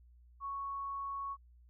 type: tone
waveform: sine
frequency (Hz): 1108.7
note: C#6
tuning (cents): 0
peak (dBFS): -37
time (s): 0.4-1.37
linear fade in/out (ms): 50
effects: added 60 Hz sine -58 dBFS peak until 1.69 s